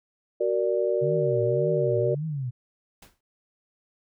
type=chord; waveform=sine; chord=Gb augmented; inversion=none; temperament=equal with one note detuned; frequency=374.9 / 466.2 / 587.3 Hz; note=Gb4 / Bb4 / D5; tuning=+23 / 0 / 0 cents; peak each=-26 dBFS; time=0.4-2.15 s; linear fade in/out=10 ms
type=tone with vibrato; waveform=sine; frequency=136 Hz; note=C#3; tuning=33 cents flat; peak=-27 dBFS; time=1.01-2.51 s; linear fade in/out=20 ms; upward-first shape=triangle; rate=1.8 Hz; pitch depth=300 cents each way
type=noise with exponential decay; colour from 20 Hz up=pink; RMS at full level=-44 dBFS; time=3.02-3.21 s; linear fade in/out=5 ms; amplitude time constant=40 ms
effects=none